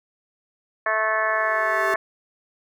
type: harmonic tone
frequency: 218.2 Hz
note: A3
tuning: 14 cents flat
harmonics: 2 / 3 / 4 / 5 / 6 / 7 / 8 / 9 / 10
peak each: -36 / -25 / -35 / -25 / -31 / -32 / -24 / -36 / -35 dBFS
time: 0.86-1.96 s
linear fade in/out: 2 ms
type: tone with exponential growth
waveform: square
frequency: 392 Hz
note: G4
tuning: in tune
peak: -25 dBFS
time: 1.02-1.94 s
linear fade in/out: 1 ms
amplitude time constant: 200 ms
effects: none